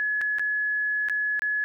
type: tone with dropouts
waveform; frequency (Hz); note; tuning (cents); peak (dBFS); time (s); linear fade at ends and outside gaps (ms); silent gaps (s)
sine; 1699; G#6; +39; -23; 0-1.64; 0; 0.211-0.215 / 0.385-0.395 / 1.086-1.097 / 1.394-1.42
effects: none